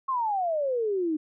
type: exponential sweep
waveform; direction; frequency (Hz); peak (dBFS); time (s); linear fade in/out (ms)
sine; down; 1093 to 300; -24; 0.08-1.17; 10
effects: none